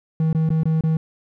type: tone with dropouts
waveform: triangle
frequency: 159.5 Hz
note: D#3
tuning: 43 cents sharp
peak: -14 dBFS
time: 0.2-0.97 s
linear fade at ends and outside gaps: 2 ms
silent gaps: 0.329-0.348 / 0.491-0.503 / 0.634-0.655 / 0.809-0.837 s
effects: none